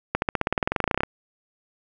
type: accelerating click train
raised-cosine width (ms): 0.5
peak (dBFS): -6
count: 20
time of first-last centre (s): 0.15-1.034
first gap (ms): 71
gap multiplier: 0.95
effects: none